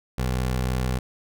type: tone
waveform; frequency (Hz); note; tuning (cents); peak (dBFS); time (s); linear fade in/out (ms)
20% pulse; 63.2; B1; +41; -18; 0.18-0.99; 5
effects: none